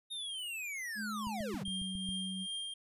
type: linear sweep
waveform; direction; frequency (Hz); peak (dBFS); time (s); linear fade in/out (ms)
square; down; 3729 to 96.5; -39; 0.1-1.64; 20
type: tone with pitch glide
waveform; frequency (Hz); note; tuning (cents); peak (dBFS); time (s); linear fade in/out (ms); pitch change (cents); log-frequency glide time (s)
sine; 212.9 to 188.58; G#3 to F#3; +43 to +33; -39; 0.95-2.47; 50; -210; 1.44-1.72
type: click train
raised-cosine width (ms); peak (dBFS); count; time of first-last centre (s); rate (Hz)
5; -34; 7; 1.27-2.09; 7.32
type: tone with tremolo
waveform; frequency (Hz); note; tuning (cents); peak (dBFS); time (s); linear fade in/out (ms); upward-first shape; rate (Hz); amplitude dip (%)
square; 3201; G7; +36; -37; 1.65-2.74; 5; triangle; 2.5; 45
effects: resampled to 32000 Hz